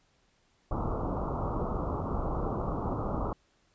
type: low-pass noise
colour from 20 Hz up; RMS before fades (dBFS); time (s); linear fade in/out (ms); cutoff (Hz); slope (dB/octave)
pink; -32; 0.71-3.33; 2; 1300; 96
effects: pink hiss -69 dBFS RMS until 3.74 s + resampled to 16000 Hz